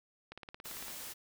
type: click train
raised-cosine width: 0.3 ms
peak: -30 dBFS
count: 11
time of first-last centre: 0.32-0.882 s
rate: 17.8 Hz
type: noise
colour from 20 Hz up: white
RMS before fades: -45 dBFS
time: 0.64-1.14 s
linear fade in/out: 20 ms
effects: none